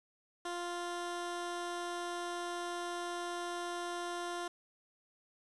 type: tone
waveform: 15% pulse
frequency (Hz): 349.2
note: F4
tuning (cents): 0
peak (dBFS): -31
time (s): 0.45-4.48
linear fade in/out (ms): 5
effects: resampled to 24000 Hz + 10-bit